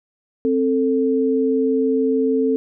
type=tone pair together; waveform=sine; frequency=263.6 / 443.4 Hz; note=C4 / A4; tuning=+13 / +13 cents; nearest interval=major sixth; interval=900 cents; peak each=-18 dBFS; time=0.45-2.56 s; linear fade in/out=0 ms; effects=none